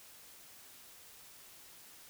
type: silence
effects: white hiss -56 dBFS RMS until 2.09 s